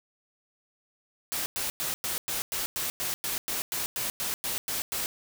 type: noise bursts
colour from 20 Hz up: white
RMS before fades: -31 dBFS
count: 16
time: 1.32-5.06 s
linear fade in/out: 0 ms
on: 140 ms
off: 100 ms
effects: none